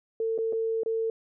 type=tone with dropouts; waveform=sine; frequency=450 Hz; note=A4; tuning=39 cents sharp; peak=-25 dBFS; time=0.2-1.1 s; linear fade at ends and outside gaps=2 ms; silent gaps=0.379-0.386 / 0.526-0.531 / 0.834-0.86 s; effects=none